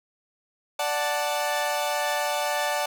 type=chord; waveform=sawtooth; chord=D major; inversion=none; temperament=equal; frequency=587.3 / 740 / 880 Hz; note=D5 / F#5 / A5; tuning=0 / 0 / 0 cents; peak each=-24 / -26 / -25 dBFS; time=0.79-2.86 s; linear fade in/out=5 ms; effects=none